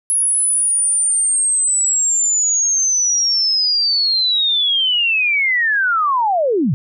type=linear sweep; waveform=sine; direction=down; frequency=10548 to 110 Hz; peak=-13 dBFS; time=0.1-6.74 s; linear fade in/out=0 ms; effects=none